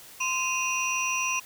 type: tone cluster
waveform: sine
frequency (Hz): 1036 / 2506 / 2753 / 5830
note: C6 / D#7 / F7 / F#8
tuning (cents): -17 / +12 / -25 / -26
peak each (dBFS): -30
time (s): 0.2-1.4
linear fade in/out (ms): 10
effects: tanh soft clip ceiling -17 dBFS + white hiss -48 dBFS RMS until 1.45 s